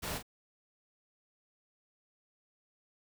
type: noise with echo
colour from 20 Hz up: pink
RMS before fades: -38 dBFS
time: 0.02-0.19 s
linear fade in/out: 20 ms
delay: 38 ms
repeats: 1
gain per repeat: -8 dB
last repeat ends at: 0.228 s
effects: none